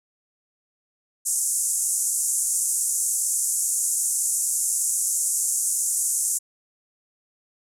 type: band-pass noise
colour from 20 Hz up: pink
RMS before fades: -24 dBFS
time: 1.25-6.39 s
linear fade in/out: 20 ms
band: 6700 to 11000 Hz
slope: 48 dB/octave
effects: none